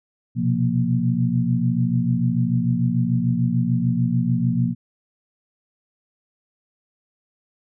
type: tone cluster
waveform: sine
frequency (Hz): 122.5 / 129.3 / 175.9 / 234.4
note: B2 / C3 / F3 / A#3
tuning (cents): -14 / -20 / +13 / +10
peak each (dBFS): -23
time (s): 0.35-4.75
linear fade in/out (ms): 50
effects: none